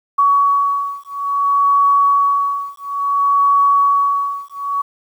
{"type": "beating tone pair", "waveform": "sine", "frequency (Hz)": [1126, 1126.58], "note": ["C#6", "C#6"], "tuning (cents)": [27, 28], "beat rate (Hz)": 0.58, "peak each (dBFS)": -15, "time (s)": [0.18, 4.82], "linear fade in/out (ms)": 10, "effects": ["8-bit"]}